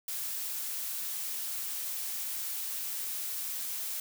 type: noise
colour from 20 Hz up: blue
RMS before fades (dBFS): -36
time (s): 0.08-4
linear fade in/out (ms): 2
effects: none